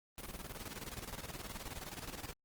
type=noise with tremolo; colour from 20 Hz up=pink; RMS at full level=-44 dBFS; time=0.18-2.33 s; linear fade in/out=0 ms; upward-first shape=square; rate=19 Hz; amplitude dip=65%; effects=Opus 24 kbps